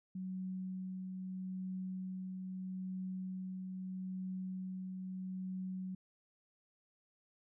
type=tone with tremolo; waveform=sine; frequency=186.5 Hz; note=F#3; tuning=14 cents sharp; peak=-38 dBFS; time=0.15-5.95 s; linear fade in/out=5 ms; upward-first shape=triangle; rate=0.78 Hz; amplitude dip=30%; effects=none